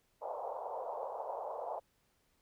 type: band-pass noise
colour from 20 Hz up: pink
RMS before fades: -41 dBFS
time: 0.21-1.8 s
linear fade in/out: 20 ms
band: 500 to 970 Hz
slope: 48 dB/octave
effects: pink hiss -75 dBFS RMS until 2.41 s